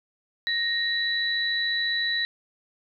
sine tone pair together, 1864.7 / 3947 Hz, A#6 / B7, 0 / -2 cents, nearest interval octave + minor second, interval 1298 cents, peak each -26 dBFS, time 0.47-2.25 s, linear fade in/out 0 ms, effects none

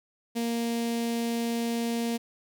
sawtooth tone with notch filter, 233.1 Hz, A#3, in tune, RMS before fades -29 dBFS, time 0.35-2.18 s, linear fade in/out 20 ms, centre 1300 Hz, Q 0.93, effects none

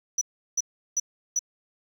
sine tone bursts, 5920 Hz, F#8, in tune, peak -19 dBFS, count 4, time 0.18-1.392 s, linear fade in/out 5 ms, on 33 ms, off 360 ms, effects tanh soft clip ceiling -20 dBFS + 9-bit

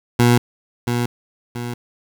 20% pulse tone with echo, 120.4 Hz, B2, 44 cents flat, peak -6 dBFS, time 0.19-0.38 s, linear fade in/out 5 ms, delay 680 ms, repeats 2, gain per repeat -7 dB, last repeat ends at 1.74 s, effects 8-bit

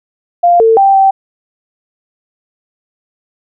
sine tone with pitch steps, 697 / 449.3 / 784 / 776 Hz, F5 / A4 / G5 / G5, -4 / +36 / 0 / -18 cents, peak -4 dBFS, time 0.43-1.11 s, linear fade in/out 10 ms, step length 170 ms, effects none

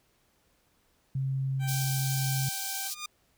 sine tone, 134.1 Hz, C3, 43 cents sharp, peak -27 dBFS, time 1.15-2.49 s, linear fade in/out 5 ms
15% pulse tone with tremolo, 780 Hz, G5, 9 cents flat, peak -31 dBFS, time 1.59-2.91 s, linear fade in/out 50 ms, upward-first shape triangle, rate 1.7 Hz, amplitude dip 30%
pink high-pass noise, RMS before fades -35 dBFS, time 1.67-2.95 s, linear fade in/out 20 ms, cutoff 4200 Hz, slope 24 dB/octave
10% pulse tone with exponential growth, 1214 Hz, D#6, 43 cents flat, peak -24 dBFS, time 2.78-3.06 s, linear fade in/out 5 ms, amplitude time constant 60 ms
effects pink hiss -69 dBFS RMS until 3.37 s

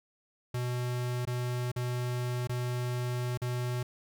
square tone with dropouts, 123.47 Hz, B2, in tune, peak -31 dBFS, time 0.54-3.83 s, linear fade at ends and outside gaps 5 ms, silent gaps 1.253-1.272 / 1.717-1.761 / 2.473-2.493 / 3.375-3.417 s, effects none

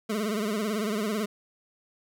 25% pulse tone with vibrato, 212.5 Hz, G#3, 40 cents sharp, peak -23 dBFS, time 0.09-1.26 s, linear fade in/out 10 ms, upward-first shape sine, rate 18 Hz, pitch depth 97 cents each way, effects none

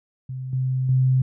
sine tone with level steps, 129.8 Hz, C3, 13 cents flat, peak -28 / -20 / -15 dBFS, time 0.29-1.22 s, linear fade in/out 5 ms, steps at 0.53 / 0.89 s, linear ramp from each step 2 ms, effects none

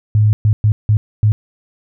sine tone bursts at uneven times, 106.4 Hz, G#2, 42 cents sharp, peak -8 dBFS, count 5, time 0.15-0.33 / 0.45-0.53 / 0.64-0.72 / 0.89-0.97 / 1.23-1.32 s, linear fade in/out 0 ms, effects none

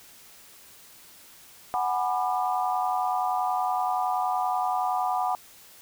sine chord, G# half-diminished seventh, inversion third, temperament equal with one note detuned, 740 / 830.6 / 987.8 / 1198 Hz, F#5 / G#5 / B5 / D6, 0 / 0 / 0 / +34 cents, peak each -26 / -32 / -30 / -32 dBFS, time 1.74-5.35 s, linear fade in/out 0 ms, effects white hiss -51 dBFS RMS until 5.81 s

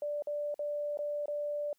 sine tone with dropouts, 587.3 Hz, D5, in tune, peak -32 dBFS, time 0.02-1.73 s, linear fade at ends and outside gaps 2 ms, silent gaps 0.223-0.271 / 0.543-0.592 / 0.973-0.989 / 1.258-1.281 s, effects white hiss -75 dBFS RMS until 1.78 s

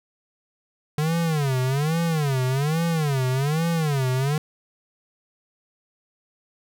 square tone with vibrato, 146.83 Hz, D3, in tune, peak -21 dBFS, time 0.98-4.38 s, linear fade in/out 2 ms, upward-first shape sine, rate 1.2 Hz, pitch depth 240 cents each way, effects none

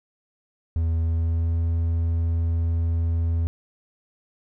triangle tone with pitch glide, 81.9 to 83.19 Hz, E2 to E2, -11 to +16 cents, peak -18 dBFS, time 0.76-3.47 s, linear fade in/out 0 ms, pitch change +27 cents, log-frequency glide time 0.98-1.57 s, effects none

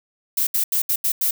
violet noise bursts at uneven times, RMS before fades -20 dBFS, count 6, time 0.37-0.47 / 0.54-0.64 / 0.72-0.82 / 0.89-0.96 / 1.04-1.12 / 1.21-1.31 s, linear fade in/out 5 ms, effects none

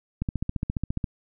click train, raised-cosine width 5 ms, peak -14 dBFS, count 13, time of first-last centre 0.22-1.042 s, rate 14.6 Hz, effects none

